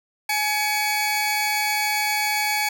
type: tone pair together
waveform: sawtooth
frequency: 844.7 / 2255 Hz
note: G#5 / C#7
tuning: +29 / +29 cents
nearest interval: octave + perfect fourth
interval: 1700 cents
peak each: -20 dBFS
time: 0.29-2.69 s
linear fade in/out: 5 ms
effects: none